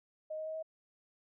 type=tone with pitch steps; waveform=sine; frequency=622.3 / 627.4 / 632.4 / 637.6 Hz; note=D#5 / D#5 / D#5 / D#5; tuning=0 / +14 / +28 / +42 cents; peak=-37 dBFS; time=0.3-0.628 s; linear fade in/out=10 ms; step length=82 ms; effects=none